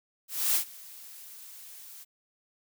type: noise with ADSR envelope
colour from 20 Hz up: blue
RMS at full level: -24 dBFS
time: 0.28-2.05 s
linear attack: 270 ms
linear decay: 94 ms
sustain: -23 dB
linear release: 27 ms
effects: none